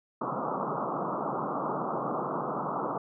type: band-pass noise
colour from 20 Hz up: white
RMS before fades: -32 dBFS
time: 0.21-2.98 s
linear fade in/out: 5 ms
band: 130 to 1300 Hz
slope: 96 dB/octave
effects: none